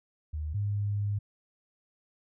sine tone pair in turn, 76.5 / 102.4 Hz, D#2 / G#2, -29 / -24 cents, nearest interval perfect fourth, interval 505 cents, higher second, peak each -31 / -27 dBFS, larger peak second, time 0.33-0.54 / 0.54-1.19 s, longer second, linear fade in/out 10 ms, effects none

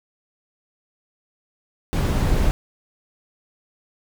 brown noise, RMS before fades -19 dBFS, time 1.93-2.51 s, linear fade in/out 0 ms, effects none

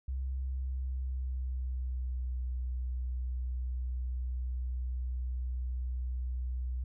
sine tone with pitch glide, 65.41 to 62.42 Hz, C2 to B1, 0 to +19 cents, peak -32 dBFS, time 0.08-6.84 s, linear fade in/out 5 ms, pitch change -81 cents, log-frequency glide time 0.38-2.41 s, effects none

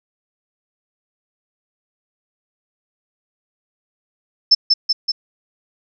sine tone with echo, 5274 Hz, E8, in tune, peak -6 dBFS, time 4.51-4.55 s, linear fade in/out 10 ms, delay 190 ms, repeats 3, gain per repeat -3 dB, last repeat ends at 5.12 s, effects none

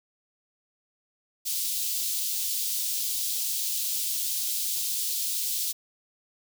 white high-pass noise, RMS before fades -29 dBFS, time 1.45-5.73 s, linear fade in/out 20 ms, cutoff 3400 Hz, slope 24 dB/octave, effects none

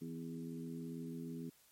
harmonic tone with a mistuned harmonic, 82.41 Hz, E2, in tune, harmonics 2 / 3 / 4 / 5, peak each -46 / -45 / -52 / -53 dBFS, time 0.01-1.5 s, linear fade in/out 10 ms, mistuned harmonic 3, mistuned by +29 cents, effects white hiss -68 dBFS RMS until 1.71 s + MP3 64 kbps

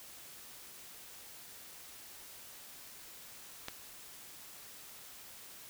click, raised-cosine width 0.2 ms, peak -21 dBFS, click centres 3.684 s, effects white hiss -52 dBFS RMS until 5.69 s

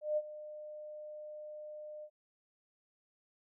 sine tone with ADSR envelope, 605 Hz, D#5, 49 cents flat, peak -28 dBFS, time 0.01-2.1 s, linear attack 160 ms, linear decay 45 ms, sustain -16 dB, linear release 65 ms, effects none

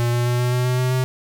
square tone with pitch steps, 119.5 / 120.75 / 122.01 / 123.29 / 124.57 / 125.88 / 127.19 / 128.52 Hz, A#2 / B2 / B2 / B2 / B2 / B2 / C3 / C3, +43 / -39 / -21 / -3 / +15 / +33 / -49 / -31 cents, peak -18 dBFS, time 0-1.04 s, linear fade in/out 0 ms, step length 130 ms, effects none

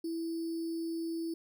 sine tone with sample-and-hold, 330.2 Hz, E4, 3 cents sharp, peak -33 dBFS, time 0.04-1.34 s, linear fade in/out 5 ms, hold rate 4900 Hz, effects none

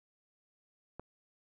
click, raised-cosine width 1 ms, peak -29 dBFS, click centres 0.996 s, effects none

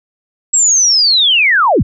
sine linear sweep, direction down, 7730 to 35.17 Hz, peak -7 dBFS, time 0.53-1.83 s, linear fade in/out 10 ms, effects none

